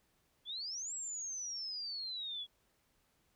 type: exponential two-way sweep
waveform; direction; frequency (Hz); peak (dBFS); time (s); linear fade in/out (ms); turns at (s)
sine; up then down; 3322 to 7760 to 3322; -39; 0.45-2.47; 50; 0.94
effects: pink hiss -75 dBFS RMS until 3.35 s